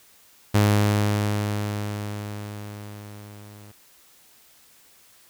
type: tone with level ramp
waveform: sawtooth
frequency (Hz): 103.83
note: G#2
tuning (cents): 0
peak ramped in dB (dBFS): -11 to -40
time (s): 0.54-3.72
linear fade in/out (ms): 10
effects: white hiss -55 dBFS RMS until 5.29 s